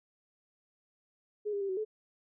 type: tone with pitch steps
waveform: sine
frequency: 418.9 / 403.3 / 394 / 375.5 / 431.1 Hz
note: G#4 / G4 / G4 / F#4 / A4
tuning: +15 / +49 / +9 / +26 / -35 cents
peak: -31 dBFS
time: 1.45-1.85 s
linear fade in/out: 20 ms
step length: 80 ms
effects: none